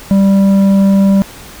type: tone with tanh clipping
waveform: sine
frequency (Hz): 196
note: G3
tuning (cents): 0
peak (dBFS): -7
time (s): 0.11-1.22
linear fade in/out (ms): 0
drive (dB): 8
effects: pink hiss -33 dBFS RMS until 1.6 s